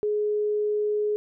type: tone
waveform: sine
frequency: 419.8 Hz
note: G#4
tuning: 19 cents sharp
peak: -22 dBFS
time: 0.03-1.16 s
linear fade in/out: 0 ms
effects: none